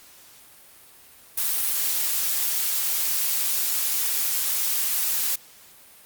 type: noise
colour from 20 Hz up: blue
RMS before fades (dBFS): -24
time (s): 1.37-5.36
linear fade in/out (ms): 10
effects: white hiss -50 dBFS RMS until 6.05 s + Opus 48 kbps